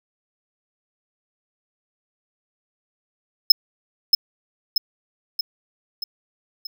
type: tone with echo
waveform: square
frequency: 5160 Hz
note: E8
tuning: 38 cents flat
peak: -5 dBFS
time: 3.5-3.52 s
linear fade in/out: 5 ms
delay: 630 ms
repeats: 5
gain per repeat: -5 dB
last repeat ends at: 6.67 s
effects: none